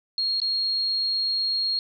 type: tone with dropouts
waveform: sine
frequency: 4268 Hz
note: C8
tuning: 34 cents sharp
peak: -22 dBFS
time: 0.18-1.79 s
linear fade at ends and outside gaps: 1 ms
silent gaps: 0.401-0.417 s
effects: none